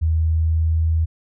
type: tone with pitch glide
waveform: sine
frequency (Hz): 80.2 to 80.8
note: E2 to E2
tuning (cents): -47 to -34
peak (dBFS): -15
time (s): 0.01-1.06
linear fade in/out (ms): 20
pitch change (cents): +13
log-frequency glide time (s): 0.2-0.83
effects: none